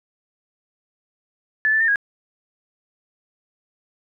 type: tone with pitch steps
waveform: sine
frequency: 1739 / 1759 / 1811 / 1645 Hz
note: A6 / A6 / A6 / G#6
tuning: -21 / -1 / +49 / -17 cents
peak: -15 dBFS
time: 1.65-1.958 s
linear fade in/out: 0 ms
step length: 77 ms
effects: none